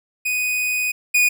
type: tone pair in turn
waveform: 45% pulse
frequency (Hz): 2489 / 2466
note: D#7 / D#7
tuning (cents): 0 / -16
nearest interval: unison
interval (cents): 16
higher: first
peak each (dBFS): -19 / -13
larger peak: second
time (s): 0.25-0.92 / 1.14-1.29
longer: first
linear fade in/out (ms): 10
effects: none